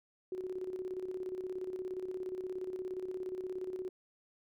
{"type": "tone with tremolo", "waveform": "sine", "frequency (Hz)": 370, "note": "F#4", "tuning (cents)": 0, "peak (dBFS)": -35, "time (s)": [0.32, 3.89], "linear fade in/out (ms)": 2, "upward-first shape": "square", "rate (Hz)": 17, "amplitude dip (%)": 55, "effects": []}